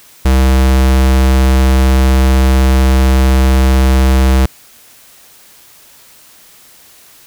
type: tone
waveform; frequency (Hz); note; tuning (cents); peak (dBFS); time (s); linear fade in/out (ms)
square; 65.41; C2; 0; -7; 0.25-4.46; 5
effects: white hiss -42 dBFS RMS until 7.26 s